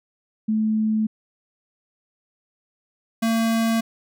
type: tone pair in turn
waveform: sine / square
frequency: 217.3 / 226.6 Hz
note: A3 / A#3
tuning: -21 / -49 cents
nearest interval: minor second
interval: 72 cents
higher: second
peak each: -18 / -19 dBFS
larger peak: first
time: 0.48-1.07 / 3.22-3.81 s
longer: neither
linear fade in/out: 10 ms
effects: none